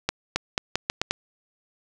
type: accelerating click train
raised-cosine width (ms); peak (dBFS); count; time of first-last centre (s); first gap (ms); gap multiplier
0.2; -5; 7; 0.09-1.11; 270; 0.81
effects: none